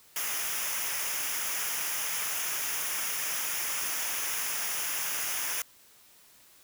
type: noise with comb filter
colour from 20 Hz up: white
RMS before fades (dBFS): -32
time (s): 0.16-5.62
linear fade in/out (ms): 2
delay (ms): 0.24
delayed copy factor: -0.7
effects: white hiss -58 dBFS RMS until 6.63 s